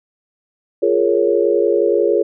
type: chord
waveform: sine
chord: Bb minor seventh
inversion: second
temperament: equal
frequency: 349.2 / 415.3 / 466.2 / 554.4 Hz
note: F4 / Ab4 / Bb4 / Db5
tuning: 0 / 0 / 0 / 0 cents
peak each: -18 / -16 / -18 / -19 dBFS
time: 0.82-2.23 s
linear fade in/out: 10 ms
effects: none